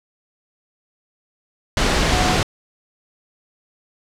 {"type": "tone in noise", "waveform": "sine", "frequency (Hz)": 731, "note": "F#5", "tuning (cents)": -21, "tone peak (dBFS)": -22, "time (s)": [2.12, 2.36], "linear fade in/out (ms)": 2, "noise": "pink", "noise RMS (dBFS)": -17, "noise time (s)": [1.77, 2.43], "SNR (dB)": -8, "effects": ["low-pass 6000 Hz 12 dB/octave"]}